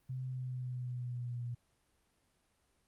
sine tone with pitch glide, 129.1 to 120.45 Hz, C3 to B2, -23 to -43 cents, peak -37 dBFS, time 0.09-1.55 s, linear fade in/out 10 ms, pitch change -120 cents, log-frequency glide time 0.22-1.43 s, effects pink hiss -75 dBFS RMS until 2.87 s + Opus 32 kbps

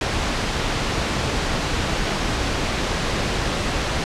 pink low-pass noise, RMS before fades -23 dBFS, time 0.01-4.04 s, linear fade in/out 2 ms, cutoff 5400 Hz, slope 12 dB/octave, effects low-pass 10000 Hz 12 dB/octave

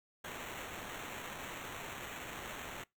white noise with sample-and-hold, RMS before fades -45 dBFS, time 0.24-2.84 s, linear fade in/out 5 ms, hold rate 4900 Hz, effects noise-tail reverb RT60 0.2 s tail -24 dB re dry

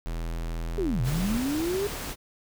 square tone, 41.47 Hz, E1, 11 cents sharp, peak -30 dBFS, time 0.06-1.37 s, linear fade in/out 0 ms
sine linear two-way sweep, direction down then up, 415.3 to 113.1 to 415.3 Hz, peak -25 dBFS, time 0.78-1.87 s, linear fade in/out 0 ms, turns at 1.02 s
pink noise, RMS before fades -35 dBFS, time 1.03-2.16 s, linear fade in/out 50 ms
effects none

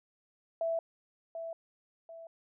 sine tone with echo, 661 Hz, E5, 5 cents sharp, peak -29 dBFS, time 0.61-0.79 s, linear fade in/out 2 ms, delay 740 ms, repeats 2, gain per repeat -8 dB, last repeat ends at 2.27 s, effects none

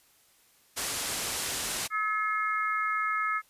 white low-pass noise, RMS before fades -33 dBFS, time 0.76-1.88 s, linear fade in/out 20 ms, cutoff 11000 Hz, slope 24 dB/octave
harmonic tone, 428.1 Hz, A4, 47 cents flat, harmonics 3 / 4 / 5, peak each -28 / -34 / -33 dBFS, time 1.9-3.42 s, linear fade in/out 50 ms
effects white hiss -63 dBFS RMS until 3.49 s + resampled to 32000 Hz

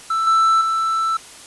triangle tone with level steps, 1326 Hz, E6, 10 cents sharp, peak -15 / -10 / -15 dBFS, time 0.1-1.17 s, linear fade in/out 5 ms, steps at 0.27 / 0.61 s, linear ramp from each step 2 ms, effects white hiss -40 dBFS RMS until 1.46 s + resampled to 24000 Hz

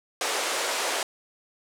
pink band-pass noise, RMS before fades -28 dBFS, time 0.21-1.03 s, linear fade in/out 2 ms, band 430 to 10000 Hz, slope 24 dB/octave, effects none

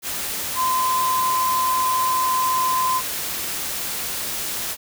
sine tone in noise, 1028 Hz, C6, 31 cents flat, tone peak -18 dBFS, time 0.55-3.02 s, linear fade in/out 50 ms, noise white, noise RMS -27 dBFS, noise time 0.02-4.77 s, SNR +6 dB, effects none

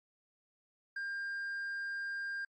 triangle tone with tanh clipping, 1600 Hz, G6, 35 cents sharp, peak -37 dBFS, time 0.96-2.45 s, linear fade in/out 5 ms, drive 7 dB, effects AAC 64 kbps

